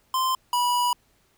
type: tone pair in turn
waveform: square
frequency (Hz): 1040 / 976.7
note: C6 / B5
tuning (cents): -11 / -20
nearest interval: minor second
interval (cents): 109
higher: first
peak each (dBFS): -22 / -21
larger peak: second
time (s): 0.14-0.35 / 0.53-0.93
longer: second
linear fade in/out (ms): 2
effects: pink hiss -64 dBFS RMS until 1.37 s